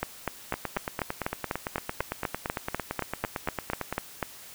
two click trains, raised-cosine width 0.5 ms, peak -12 / -14 dBFS, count 18 / 31, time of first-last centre 0.03-4.228 / 0.54-3.926 s, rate 4.05 / 8.86 Hz, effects white hiss -47 dBFS RMS until 4.54 s

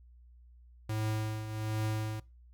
square tone with tremolo, 108.6 Hz, A2, 22 cents flat, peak -30 dBFS, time 0.89-2.2 s, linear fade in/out 5 ms, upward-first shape triangle, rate 1.3 Hz, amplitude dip 65%, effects noise-tail reverb RT60 0.3 s tail -23 dB re dry + added 60 Hz sine -54 dBFS peak until 2.53 s

